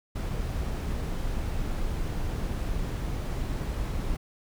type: noise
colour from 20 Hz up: brown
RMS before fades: -30 dBFS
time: 0.15-4.17 s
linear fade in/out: 10 ms
effects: none